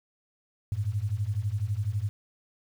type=beating tone pair; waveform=sine; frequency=96.8 / 108.8 Hz; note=G2 / A2; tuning=-21 / -19 cents; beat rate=12 Hz; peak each=-30 / -29 dBFS; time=0.72-2.09 s; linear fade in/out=0 ms; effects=9-bit